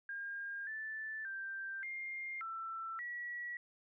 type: tone with pitch steps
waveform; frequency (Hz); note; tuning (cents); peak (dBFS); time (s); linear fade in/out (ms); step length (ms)
sine; 1612 / 1757 / 1574 / 2117 / 1335 / 1930; G6 / A6 / G6 / C7 / E6 / B6; +48 / -3 / +7 / +20 / +22 / -40; -40; 0.09-3.57; 2; 580
effects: none